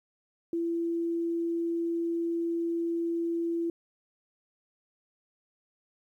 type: tone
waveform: sine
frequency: 336.6 Hz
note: E4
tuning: 36 cents sharp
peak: -27 dBFS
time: 0.53-3.7 s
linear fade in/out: 2 ms
effects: 11-bit